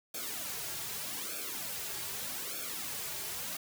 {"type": "noise with flanger", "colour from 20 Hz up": "white", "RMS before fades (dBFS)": -39, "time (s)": [0.14, 3.57], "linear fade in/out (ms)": 5, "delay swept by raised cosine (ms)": [1, 4], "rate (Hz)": 0.82, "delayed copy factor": -0.85, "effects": []}